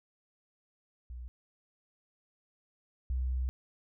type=tone pair in turn; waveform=sine; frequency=60.9 / 63.6 Hz; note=B1 / C2; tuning=-24 / -48 cents; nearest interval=minor second; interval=76 cents; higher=second; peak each=-40 / -29 dBFS; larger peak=second; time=1.1-1.28 / 3.1-3.49 s; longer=second; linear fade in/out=0 ms; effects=none